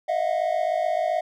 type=tone cluster; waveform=triangle; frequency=623 / 670 / 726 Hz; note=D#5 / E5 / F#5; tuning=+2 / +28 / -33 cents; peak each=-24 dBFS; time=0.08-1.21 s; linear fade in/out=10 ms; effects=none